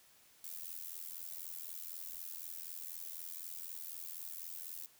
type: noise with amplitude modulation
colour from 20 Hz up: violet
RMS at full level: -42 dBFS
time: 0.44-4.86 s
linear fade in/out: 2 ms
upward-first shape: sine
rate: 84 Hz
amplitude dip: 95%
effects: white hiss -65 dBFS RMS until 4.99 s